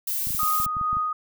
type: noise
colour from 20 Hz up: violet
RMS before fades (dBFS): -27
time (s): 0.07-0.66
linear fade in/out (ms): 5
type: clicks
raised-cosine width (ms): 5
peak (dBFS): -25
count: 10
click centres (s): 0.271 / 0.306 / 0.349 / 0.432 / 0.601 / 0.664 / 0.768 / 0.813 / 0.93 / 0.969
type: tone with tremolo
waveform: sine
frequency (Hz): 1244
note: D#6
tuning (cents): -1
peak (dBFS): -21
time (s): 0.39-1.13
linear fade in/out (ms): 5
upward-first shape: sine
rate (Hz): 2.3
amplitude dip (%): 35
effects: none